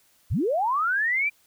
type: linear sweep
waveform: sine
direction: up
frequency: 47.27 to 2396 Hz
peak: -21 dBFS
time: 0.3-1.3 s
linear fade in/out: 20 ms
effects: white hiss -62 dBFS RMS until 1.46 s